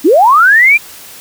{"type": "linear sweep", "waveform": "sine", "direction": "up", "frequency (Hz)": [260, 2434], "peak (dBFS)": -3, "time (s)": [0.04, 0.78], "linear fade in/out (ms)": 20, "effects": ["white hiss -33 dBFS RMS until 1.2 s"]}